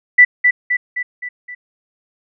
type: tone with echo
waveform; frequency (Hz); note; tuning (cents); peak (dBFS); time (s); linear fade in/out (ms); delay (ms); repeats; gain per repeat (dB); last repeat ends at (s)
sine; 1975.5; B6; 0; -3; 0.18-0.25; 10; 260; 5; -5; 1.55
effects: none